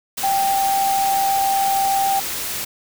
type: tone in noise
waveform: sine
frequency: 784 Hz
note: G5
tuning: in tune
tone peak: -16 dBFS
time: 0.23-2.2 s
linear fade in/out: 10 ms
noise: white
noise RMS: -26 dBFS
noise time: 0.17-2.65 s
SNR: +7 dB
effects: none